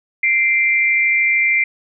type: tone pair together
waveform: sine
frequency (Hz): 2087 / 2354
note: C7 / D7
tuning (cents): -5 / +3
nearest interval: major second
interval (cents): 208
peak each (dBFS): -14 / -17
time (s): 0.23-1.64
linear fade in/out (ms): 5
effects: none